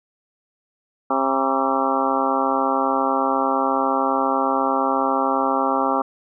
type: harmonic tone with a mistuned harmonic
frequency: 134.4 Hz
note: C3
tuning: 47 cents sharp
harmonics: 2 / 3 / 4 / 5 / 6 / 7 / 8 / 9 / 10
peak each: -25 / -29 / -26 / -28 / -24 / -26 / -30 / -24 / -29 dBFS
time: 1.1-6.02 s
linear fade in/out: 5 ms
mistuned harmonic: 9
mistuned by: -63 cents
effects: none